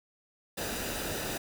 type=noise with comb filter; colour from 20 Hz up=pink; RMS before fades=-35 dBFS; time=0.57-1.38 s; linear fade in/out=10 ms; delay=0.92 ms; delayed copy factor=-0.5; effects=none